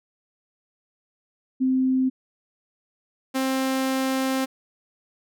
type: tone pair in turn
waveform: sine / sawtooth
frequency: 260 / 264.2 Hz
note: C4 / C4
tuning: -11 / +17 cents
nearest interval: unison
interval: 28 cents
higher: second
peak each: -18 / -18 dBFS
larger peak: neither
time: 1.6-2.1 / 3.34-4.46 s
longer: second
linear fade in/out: 20 ms
effects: none